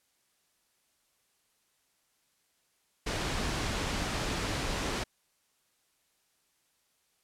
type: low-pass noise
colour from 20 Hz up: pink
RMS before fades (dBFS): -33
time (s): 3.06-5.04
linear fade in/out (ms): 10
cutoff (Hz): 6700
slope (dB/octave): 12
effects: white hiss -73 dBFS RMS until 7.23 s + low-pass 12000 Hz 12 dB/octave